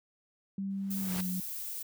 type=tone with pitch glide; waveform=sine; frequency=195.5 to 183.46 Hz; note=G3 to F#3; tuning=-4 to -14 cents; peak=-32 dBFS; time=0.58-1.4 s; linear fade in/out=2 ms; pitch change=-110 cents; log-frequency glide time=1-1.12 s
type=noise with exponential growth; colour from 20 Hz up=pink; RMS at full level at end=-36 dBFS; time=0.7-1.21 s; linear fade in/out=5 ms; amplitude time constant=110 ms
type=noise; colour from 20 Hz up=violet; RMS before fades=-39 dBFS; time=0.9-1.83 s; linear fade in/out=10 ms
effects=high-pass 80 Hz 12 dB/octave